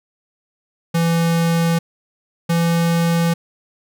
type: tone pair in turn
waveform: square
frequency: 167.2 / 168.27 Hz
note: E3 / E3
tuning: +25 / +36 cents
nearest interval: unison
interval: 11 cents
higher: second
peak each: -15 dBFS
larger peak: neither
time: 0.94-1.79 / 2.49-3.34 s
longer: neither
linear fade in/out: 10 ms
effects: none